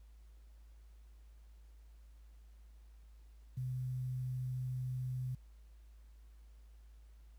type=tone with quantisation; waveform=sine; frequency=127.6 Hz; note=C3; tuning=43 cents flat; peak=-36 dBFS; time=3.57-5.35 s; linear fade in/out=5 ms; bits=11; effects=added 54 Hz sine -55 dBFS peak until 7.38 s + pink hiss -75 dBFS RMS until 7.38 s